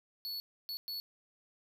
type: tone bursts at uneven times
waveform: square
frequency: 4415 Hz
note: C#8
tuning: 8 cents flat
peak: -38 dBFS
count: 3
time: 0.25-0.4 / 0.69-0.77 / 0.88-1 s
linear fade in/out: 0 ms
effects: 11-bit